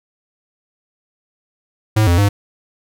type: tone with pitch steps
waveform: square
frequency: 108.3 / 86.7 / 101.4 Hz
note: A2 / F2 / G#2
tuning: -27 / -12 / -41 cents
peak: -11 dBFS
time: 1.96-2.29 s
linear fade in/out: 10 ms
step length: 110 ms
effects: none